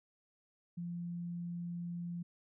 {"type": "tone", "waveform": "sine", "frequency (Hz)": 172.9, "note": "F3", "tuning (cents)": -17, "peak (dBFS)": -38, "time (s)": [0.77, 2.23], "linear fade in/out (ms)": 10, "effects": []}